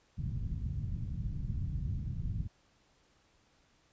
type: low-pass noise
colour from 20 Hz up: white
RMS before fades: -36 dBFS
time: 0.17-2.48 s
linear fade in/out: 20 ms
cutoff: 140 Hz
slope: 24 dB/octave
effects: pink hiss -69 dBFS RMS until 3.92 s + resampled to 16000 Hz